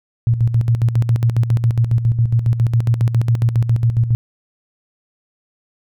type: tone with tremolo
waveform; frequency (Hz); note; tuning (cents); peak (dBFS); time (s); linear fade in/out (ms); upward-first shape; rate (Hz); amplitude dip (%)
sine; 116.54; A#2; 0; -10; 0.27-4.15; 0; square; 7.3; 65
effects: none

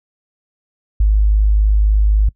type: tone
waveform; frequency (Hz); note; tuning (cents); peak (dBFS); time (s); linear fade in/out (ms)
sine; 51.9; G#1; 0; -9; 1-2.29; 5
effects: noise-tail reverb RT60 0.1 s tail -22 dB re dry

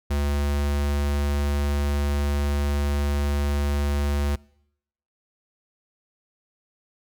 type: tone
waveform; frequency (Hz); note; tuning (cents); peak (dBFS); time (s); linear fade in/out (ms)
square; 71.9; D2; -36; -22; 0.1-4.36; 10
effects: noise-tail reverb RT60 0.8 s tail -25 dB re dry

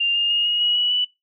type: tone with pitch steps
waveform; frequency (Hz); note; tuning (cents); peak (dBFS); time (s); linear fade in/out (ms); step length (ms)
sine; 2794 / 2822 / 2849 / 2878 / 2906 / 2935 / 2964; F7 / F7 / F7 / F#7 / F#7 / F#7 / F#7; 0 / +17 / +34 / -49 / -32 / -15 / +2; -17; 0-1.05; 10; 150
effects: noise-tail reverb RT60 0.2 s tail -21 dB re dry

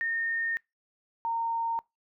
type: tone pair in turn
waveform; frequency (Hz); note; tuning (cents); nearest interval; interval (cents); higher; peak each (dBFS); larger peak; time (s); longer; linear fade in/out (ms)
sine; 1832 / 919.4; A#6 / A#5; -31 / -24; octave; 1193; first; -27; neither; 0.01-0.57 / 1.25-1.79; first; 0
effects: noise-tail reverb RT60 0.2 s tail -24 dB re dry

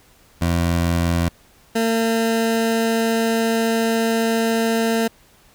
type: tone pair in turn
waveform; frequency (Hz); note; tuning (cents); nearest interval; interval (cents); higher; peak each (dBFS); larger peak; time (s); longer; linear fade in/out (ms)
20% pulse; 85.3 / 226.8; F2 / A#3; -40 / -47; octave + perfect fourth; 1693; second; -12; neither; 0.41-1.29 / 1.75-5.08; second; 10
effects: pink hiss -53 dBFS RMS until 5.54 s

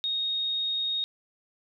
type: tone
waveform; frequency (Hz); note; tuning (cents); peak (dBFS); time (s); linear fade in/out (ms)
sine; 3729; A#7; 0; -26; 0.04-1.04; 0
effects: none

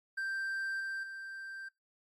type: tone with level steps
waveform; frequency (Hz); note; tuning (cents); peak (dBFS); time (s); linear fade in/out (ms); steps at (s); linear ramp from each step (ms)
triangle; 1571; G6; +3; -32 / -34 / -40; 0.17-1.69; 10; 0.8 / 1.03; 5
effects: noise-tail reverb RT60 0.2 s tail -21 dB re dry + AAC 48 kbps

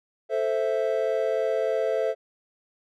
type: chord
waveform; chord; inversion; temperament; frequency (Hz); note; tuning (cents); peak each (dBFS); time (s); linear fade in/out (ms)
triangle; A minor; none; equal; 440 / 523.3 / 659.3; A4 / C5 / E5; 0 / 0 / 0; -25; 0.29-2.15; 50
effects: none

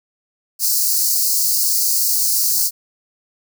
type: high-pass noise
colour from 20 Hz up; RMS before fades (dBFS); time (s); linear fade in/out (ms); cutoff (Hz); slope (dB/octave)
white; -17; 0.59-2.71; 50; 4300; 96
effects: none

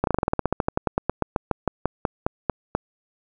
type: slowing click train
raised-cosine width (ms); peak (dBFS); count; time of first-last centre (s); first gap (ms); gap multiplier
1; -6; 26; 0.04-2.75; 32; 1.09
effects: none

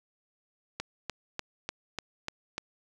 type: click train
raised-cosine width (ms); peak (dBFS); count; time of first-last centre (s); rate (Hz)
0.2; -16; 7; 0.8-2.58; 3.37
effects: none

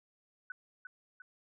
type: tone with echo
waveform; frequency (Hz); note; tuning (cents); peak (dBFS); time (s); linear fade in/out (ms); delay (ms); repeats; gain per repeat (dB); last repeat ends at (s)
sine; 1493; F#6; +15; -39; 0.5-0.52; 2; 350; 2; -5; 1.22
effects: none

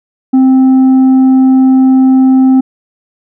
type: tone with tanh clipping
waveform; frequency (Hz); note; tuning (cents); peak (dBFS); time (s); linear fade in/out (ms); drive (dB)
sine; 261.8; C4; +1; -4; 0.33-2.61; 10; 4
effects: none

